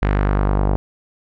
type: tone with low-pass filter sweep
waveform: sawtooth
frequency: 49.76 Hz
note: G1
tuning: 27 cents sharp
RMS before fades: -17 dBFS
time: 0.02-0.76 s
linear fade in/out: 0 ms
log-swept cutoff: 2100 to 810 Hz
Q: 1.5
effects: none

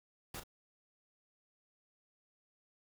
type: noise with echo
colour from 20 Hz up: pink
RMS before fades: -44 dBFS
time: 0.34-0.4 s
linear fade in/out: 5 ms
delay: 36 ms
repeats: 1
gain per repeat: -9 dB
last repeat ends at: 0.436 s
effects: none

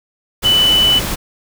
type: tone in noise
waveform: sine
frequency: 2986 Hz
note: F#7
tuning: 15 cents sharp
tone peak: -9 dBFS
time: 0.44-1 s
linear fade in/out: 20 ms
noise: pink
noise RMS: -21 dBFS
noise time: 0.42-1.16 s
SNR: +9 dB
effects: none

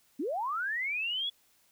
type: linear sweep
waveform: sine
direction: up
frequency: 240 to 3425 Hz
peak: -30 dBFS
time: 0.19-1.3 s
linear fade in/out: 10 ms
effects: white hiss -67 dBFS RMS until 1.71 s

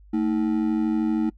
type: ring-modulated tone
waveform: triangle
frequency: 270 Hz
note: C#4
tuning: 45 cents flat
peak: -15 dBFS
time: 0.13-1.3 s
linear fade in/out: 10 ms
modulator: 46.4 Hz
effects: noise-tail reverb RT60 0.1 s tail -23 dB re dry + added 50 Hz sine -47 dBFS peak until 1.37 s

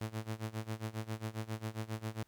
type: tone with tremolo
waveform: sawtooth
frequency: 110 Hz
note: A2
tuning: in tune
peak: -31 dBFS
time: 0.01-2.23 s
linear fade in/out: 0 ms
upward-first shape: sine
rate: 7.4 Hz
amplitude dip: 90%
effects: pink hiss -72 dBFS RMS until 2.27 s

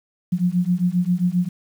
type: beating tone pair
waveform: sine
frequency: 174.61 / 182.11 Hz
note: F3 / F#3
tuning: 0 / -27 cents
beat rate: 7.5 Hz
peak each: -20 dBFS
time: 0.32-1.49 s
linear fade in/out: 10 ms
effects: 8-bit

